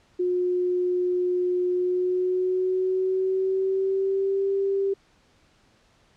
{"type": "tone with pitch glide", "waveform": "sine", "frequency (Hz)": [360, 392.6], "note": ["F#4", "G4"], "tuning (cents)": [-47, 3], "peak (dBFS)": -21, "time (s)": [0.19, 4.94], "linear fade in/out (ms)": 10, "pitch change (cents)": 150, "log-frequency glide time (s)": [1.72, 4.5], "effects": ["pink hiss -61 dBFS RMS until 6.16 s", "low-pass 6000 Hz 12 dB/octave"]}